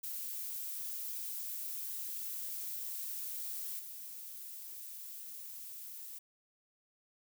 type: noise with level steps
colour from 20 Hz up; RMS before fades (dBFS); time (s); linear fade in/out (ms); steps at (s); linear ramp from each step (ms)
violet; -41 / -47; 0.03-6.19; 10; 3.79; 5
effects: none